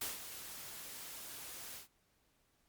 white noise with ADSR envelope, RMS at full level -38 dBFS, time 0.01-1.88 s, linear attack 6 ms, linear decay 160 ms, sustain -10 dB, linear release 120 ms, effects pink hiss -75 dBFS RMS until 2.68 s + MP3 96 kbps

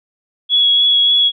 sine tone with vibrato, 3355 Hz, G#7, 17 cents sharp, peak -9 dBFS, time 0.49-1.32 s, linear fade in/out 50 ms, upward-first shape sine, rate 3.4 Hz, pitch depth 12 cents each way, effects none

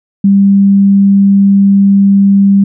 sine tone, 197.9 Hz, G3, 17 cents sharp, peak -3 dBFS, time 0.24-2.64 s, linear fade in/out 5 ms, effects none

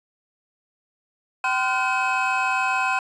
triangle tone cluster, 768 / 1029 / 1417 / 1524 / 2554 Hz, G5 / C6 / F6 / G6 / D#7, -36 / -29 / +25 / -49 / +45 cents, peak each -24 / -23 / -27 / -28 / -24 dBFS, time 1.44-2.99 s, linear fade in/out 2 ms, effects resampled to 24000 Hz + 8-bit

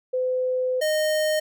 sine / square tone pair in turn, 509 / 617 Hz, C5 / D#5, -48 / -15 cents, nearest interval minor third, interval 333 cents, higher second, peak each -21 dBFS, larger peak neither, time 0.13-0.81 / 0.81-1.4 s, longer first, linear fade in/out 10 ms, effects none

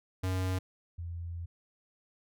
square / sine tone pair in turn, 93 / 85.14 Hz, F#2 / F2, +9 / -44 cents, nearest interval major second, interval 153 cents, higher first, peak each -30 / -36 dBFS, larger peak first, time 0.23-0.59 / 0.98-1.46 s, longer second, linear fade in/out 10 ms, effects none

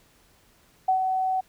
sine tone with ADSR envelope, 753 Hz, F#5, 30 cents sharp, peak -17 dBFS, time 0.88-1.41 s, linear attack 8 ms, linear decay 98 ms, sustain -5 dB, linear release 12 ms, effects pink hiss -60 dBFS RMS until 1.48 s

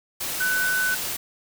sine tone in noise, 1500 Hz, F#6, 23 cents sharp, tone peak -21 dBFS, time 0.4-0.95 s, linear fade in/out 10 ms, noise white, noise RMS -29 dBFS, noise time 0.2-1.17 s, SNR +5 dB, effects none

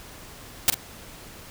white noise with echo, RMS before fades -17 dBFS, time 0.68-0.7 s, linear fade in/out 0 ms, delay 43 ms, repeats 1, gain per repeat -9 dB, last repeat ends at 0.743 s, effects pink hiss -44 dBFS RMS until 1.5 s

